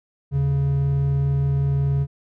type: tone pair together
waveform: triangle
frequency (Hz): 78.1 / 139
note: D#2 / C#3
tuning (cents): +7 / +5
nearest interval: minor seventh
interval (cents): 998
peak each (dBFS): -25 / -16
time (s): 0.31-2.07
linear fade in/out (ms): 50
effects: none